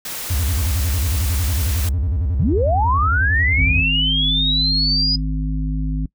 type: noise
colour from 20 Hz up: white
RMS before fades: -28 dBFS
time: 0.05-1.89 s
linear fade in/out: 2 ms
type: tone with vibrato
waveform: triangle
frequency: 76.3 Hz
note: D#2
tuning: 33 cents flat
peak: -15 dBFS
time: 0.3-3.83 s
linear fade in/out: 5 ms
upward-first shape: square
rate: 11 Hz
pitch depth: 270 cents each way
type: linear sweep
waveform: sine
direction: up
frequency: 103.83 to 4978 Hz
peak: -16 dBFS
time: 2.39-5.16 s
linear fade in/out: 5 ms
type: harmonic tone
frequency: 51.91 Hz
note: G#1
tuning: in tune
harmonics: 1 / 3 / 5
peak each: -20 / -25 / -27 dBFS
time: 3.58-6.06 s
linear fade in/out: 5 ms
effects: noise-tail reverb RT60 0.1 s tail -22 dB re dry